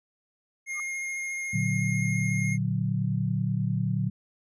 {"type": "tone with vibrato", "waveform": "square", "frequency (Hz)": 2138, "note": "C7", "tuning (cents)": 37, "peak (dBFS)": -31, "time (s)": [0.66, 2.58], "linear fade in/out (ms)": 50, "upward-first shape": "sine", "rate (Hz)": 14, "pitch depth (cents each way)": 12}
{"type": "tone with exponential growth", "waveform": "sine", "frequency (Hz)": 1200, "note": "D6", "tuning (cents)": 37, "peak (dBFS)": -34, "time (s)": [0.71, 0.8], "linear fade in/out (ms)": 1, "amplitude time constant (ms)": 18}
{"type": "chord", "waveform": "sine", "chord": "Bb augmented", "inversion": "none", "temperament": "equal", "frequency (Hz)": [116.54, 146.83, 185], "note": ["Bb2", "D3", "F#3"], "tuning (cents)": [0, 0, 0], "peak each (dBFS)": [-28, -29, -29], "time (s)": [1.53, 4.1], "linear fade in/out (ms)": 10}
{"effects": ["low-pass 10000 Hz 12 dB/octave"]}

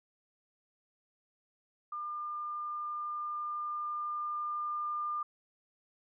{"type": "tone with level ramp", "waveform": "sine", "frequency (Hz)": 1202, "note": "D6", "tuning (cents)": 40, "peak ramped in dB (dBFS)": [-36, -32], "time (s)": [1.92, 5.23], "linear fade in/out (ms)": 5, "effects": []}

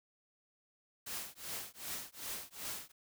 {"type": "noise with tremolo", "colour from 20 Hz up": "white", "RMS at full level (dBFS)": -40, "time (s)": [1.06, 2.92], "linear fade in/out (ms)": 10, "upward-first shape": "triangle", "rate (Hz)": 2.6, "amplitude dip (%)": 100, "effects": []}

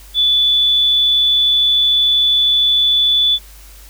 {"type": "tone", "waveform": "sine", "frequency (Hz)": 3467, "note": "A7", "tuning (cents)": -26, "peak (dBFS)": -10, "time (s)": [0.14, 3.39], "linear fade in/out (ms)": 50, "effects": ["added 50 Hz sine -38 dBFS peak until 3.89 s", "white hiss -43 dBFS RMS until 3.89 s"]}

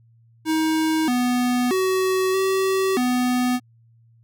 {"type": "tone with pitch steps", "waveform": "square", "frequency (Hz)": [316.7, 247.1, 375.6, 382.5, 249], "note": ["D#4", "B3", "F#4", "G4", "B3"], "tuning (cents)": [31, 1, 26, -42, 14], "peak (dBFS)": -19, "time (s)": [0.45, 3.6], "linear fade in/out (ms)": 50, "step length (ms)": 630, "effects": ["added 115 Hz sine -52 dBFS peak until 4.23 s"]}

